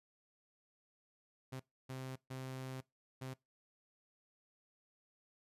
sawtooth tone bursts at uneven times, 130.81 Hz, C3, in tune, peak -39 dBFS, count 4, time 1.52-1.6 / 1.89-2.16 / 2.3-2.81 / 3.21-3.34 s, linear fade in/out 10 ms, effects noise-tail reverb RT60 0.2 s tail -22 dB re dry + resampled to 32000 Hz

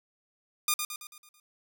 5% pulse tone with echo, 1214 Hz, D#6, 43 cents flat, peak -12 dBFS, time 0.68-0.74 s, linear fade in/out 2 ms, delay 110 ms, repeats 6, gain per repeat -6 dB, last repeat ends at 1.4 s, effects none

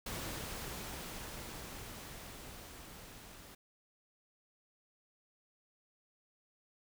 pink noise with level ramp, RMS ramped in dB -41 to -54 dBFS, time 0.06-3.55 s, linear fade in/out 5 ms, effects none

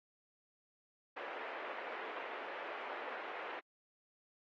pink band-pass noise, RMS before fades -45 dBFS, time 1.16-3.6 s, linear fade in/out 10 ms, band 430 to 2400 Hz, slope 24 dB/octave, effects AAC 32 kbps

